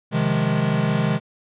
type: chord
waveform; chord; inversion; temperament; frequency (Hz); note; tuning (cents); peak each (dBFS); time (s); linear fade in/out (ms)
square; F minor seventh; second; equal; 130.81 / 155.56 / 174.61 / 207.7; C3 / Eb3 / F3 / Ab3; 0 / 0 / 0 / 0; -25 / -23 / -28 / -24; 0.11-1.2; 50
effects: resampled to 8000 Hz